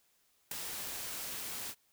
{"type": "noise with ADSR envelope", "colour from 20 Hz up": "white", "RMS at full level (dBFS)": -35, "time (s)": [0.51, 1.75], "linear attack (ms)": 5, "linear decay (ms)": 4, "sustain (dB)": -6, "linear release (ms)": 56, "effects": ["white hiss -72 dBFS RMS until 1.92 s"]}